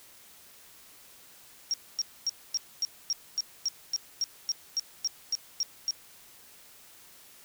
sine tone bursts, 5588 Hz, F8, in tune, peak -25 dBFS, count 16, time 1.71-5.908 s, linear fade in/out 0 ms, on 28 ms, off 250 ms, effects white hiss -54 dBFS RMS until 7.44 s

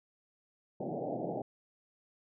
white band-pass noise, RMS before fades -37 dBFS, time 0.8-1.42 s, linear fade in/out 5 ms, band 120 to 780 Hz, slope 96 dB/octave, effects none

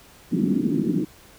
pink band-pass noise, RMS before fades -22 dBFS, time 0.31-1.05 s, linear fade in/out 20 ms, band 160 to 340 Hz, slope 48 dB/octave, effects pink hiss -50 dBFS RMS until 1.38 s

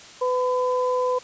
sine tone pair together, 502 / 1009.2 Hz, B4 / B5, +28 / +37 cents, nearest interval octave, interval 1209 cents, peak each -21 / -25 dBFS, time 0.21-1.19 s, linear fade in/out 10 ms, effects white hiss -44 dBFS RMS until 1.23 s + resampled to 16000 Hz

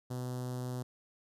sawtooth tone with notch filter, 125.4 Hz, B2, 27 cents sharp, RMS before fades -38 dBFS, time 0.1-0.83 s, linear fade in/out 10 ms, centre 2300 Hz, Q 0.57, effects resampled to 32000 Hz

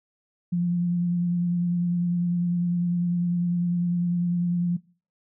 sine tone with vibrato, 174.61 Hz, F3, in tune, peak -21 dBFS, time 0.52-4.77 s, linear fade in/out 10 ms, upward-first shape sine, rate 10 Hz, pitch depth 20 cents each way, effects noise-tail reverb RT60 0.4 s tail -22 dB re dry

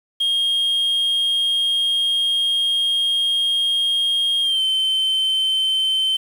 sine tone with pitch glide, 3240 to 3087 Hz, G#7 to G7, -43 to -27 cents, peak -14 dBFS, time 0.2-6.17 s, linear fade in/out 10 ms, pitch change -84 cents, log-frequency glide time 4.42-4.62 s, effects tanh soft clip ceiling -15 dBFS + 7-bit

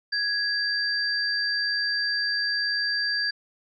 sine tone pair together, 1661.2 / 4699 Hz, G#6 / D8, 0 / 0 cents, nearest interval octave + tritone, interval 1800 cents, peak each -26 dBFS, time 0.12-3.31 s, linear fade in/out 10 ms, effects none

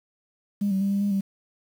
sine tone with pitch steps, 202.7 / 192.2 / 198 / 199.5 / 202.8 / 195.8 Hz, G#3 / G3 / G3 / G3 / G#3 / G3, -42 / -34 / +18 / +31 / -41 / -2 cents, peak -20 dBFS, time 0.61-1.21 s, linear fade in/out 10 ms, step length 100 ms, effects tanh soft clip ceiling -17 dBFS + 8-bit

